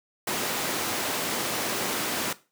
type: high-pass noise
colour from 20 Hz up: pink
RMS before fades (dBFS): -29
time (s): 0.27-2.33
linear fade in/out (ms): 5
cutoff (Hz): 240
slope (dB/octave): 12
effects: noise-tail reverb RT60 0.3 s tail -17 dB re dry